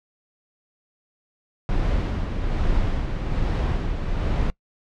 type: noise with tremolo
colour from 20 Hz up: brown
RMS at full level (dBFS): -21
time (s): 1.69-4.5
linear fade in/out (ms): 0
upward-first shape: sine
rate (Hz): 1.2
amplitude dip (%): 45
effects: noise-tail reverb RT60 0.1 s tail -23 dB re dry + low-pass 4000 Hz 12 dB/octave